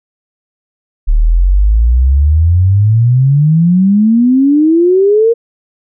sine exponential sweep, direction up, 36 to 471.7 Hz, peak -5 dBFS, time 1.07-5.34 s, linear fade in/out 20 ms, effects none

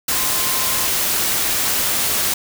sine tone in noise, 1046.5 Hz, C6, in tune, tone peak -30 dBFS, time 0.11-0.87 s, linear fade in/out 5 ms, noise white, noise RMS -19 dBFS, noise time 0.08-2.34 s, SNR -14 dB, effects none

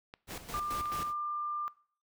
clicks, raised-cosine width 0.3 ms, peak -29 dBFS, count 4, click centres 0.139 / 0.308 / 0.857 / 0.919 s
pink noise with tremolo, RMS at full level -41 dBFS, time 0.27-1.14 s, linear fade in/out 50 ms, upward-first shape square, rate 4.6 Hz, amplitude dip 70%
sine tone, 1194 Hz, D6, 28 cents sharp, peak -32 dBFS, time 0.54-1.68 s, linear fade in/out 0 ms
effects noise-tail reverb RT60 0.5 s tail -21 dB re dry

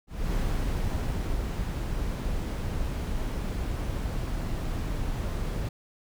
brown noise with ADSR envelope, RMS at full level -27 dBFS, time 0.07-5.69 s, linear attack 240 ms, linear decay 1100 ms, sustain -3 dB, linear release 5 ms, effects none

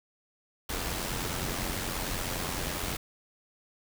pink noise with amplitude modulation, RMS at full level -31 dBFS, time 0.69-2.97 s, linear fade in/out 5 ms, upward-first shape sine, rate 89.5 Hz, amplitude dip 50%, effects none

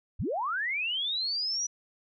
sine linear sweep, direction up, 35.22 to 5920 Hz, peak -28 dBFS, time 0.19-1.67 s, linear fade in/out 10 ms, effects none

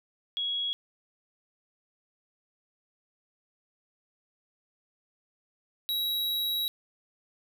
sine / square tone pair in turn, 3327 / 3868 Hz, G#7 / B7, +2 / -37 cents, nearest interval minor third, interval 261 cents, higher second, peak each -28 dBFS, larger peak neither, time 0.37-0.73 / 5.89-6.68 s, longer second, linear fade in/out 0 ms, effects none

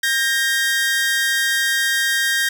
sawtooth tone pair together, 1599.3 / 1864.7 Hz, G6 / A#6, +34 / 0 cents, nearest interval minor third, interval 266 cents, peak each -16 dBFS, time 0.03-2.49 s, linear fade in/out 5 ms, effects none

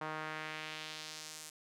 sawtooth tone with band-pass filter sweep, 155.56 Hz, D#3, in tune, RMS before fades -44 dBFS, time 0.01-1.5 s, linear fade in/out 5 ms, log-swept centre 1100 to 8400 Hz, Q 1.3, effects none

